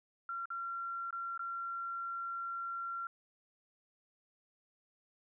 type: tone with dropouts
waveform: sine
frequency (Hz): 1370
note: F6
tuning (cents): -34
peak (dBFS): -37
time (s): 0.29-3.07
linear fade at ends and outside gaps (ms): 2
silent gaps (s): 0.456-0.503 / 1.107-1.127 / 1.377-1.393
effects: none